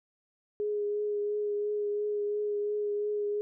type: tone with vibrato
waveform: sine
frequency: 415.3 Hz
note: G#4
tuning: in tune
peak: -28 dBFS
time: 0.6-3.41 s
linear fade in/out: 0 ms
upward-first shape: triangle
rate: 2.9 Hz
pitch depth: 19 cents each way
effects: none